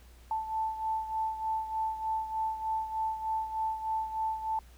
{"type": "beating tone pair", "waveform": "sine", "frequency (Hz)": [880, 883.3], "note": ["A5", "A5"], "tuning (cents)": [0, 6], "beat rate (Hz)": 3.3, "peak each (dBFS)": [-31, -37], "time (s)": [0.31, 4.59], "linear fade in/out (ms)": 2, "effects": ["added 60 Hz sine -52 dBFS peak until 4.77 s", "pink hiss -61 dBFS RMS until 4.77 s"]}